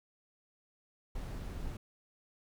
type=noise; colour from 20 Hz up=brown; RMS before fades=-40 dBFS; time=1.15-1.77 s; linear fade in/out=5 ms; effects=none